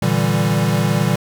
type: chord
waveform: square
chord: E half-diminished seventh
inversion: second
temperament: equal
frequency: 116.54 / 146.83 / 164.81 / 196 Hz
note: Bb2 / D3 / E3 / G3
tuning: 0 / 0 / 0 / 0 cents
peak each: -21 dBFS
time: 0.02-1.16 s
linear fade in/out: 5 ms
effects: none